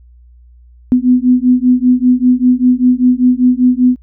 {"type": "beating tone pair", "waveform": "sine", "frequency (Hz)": [247.9, 253], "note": ["B3", "B3"], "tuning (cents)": [7, 42], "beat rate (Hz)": 5.1, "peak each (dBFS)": -10, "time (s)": [0.92, 3.96], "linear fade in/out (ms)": 0, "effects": ["added 60 Hz sine -39 dBFS peak until 4.02 s"]}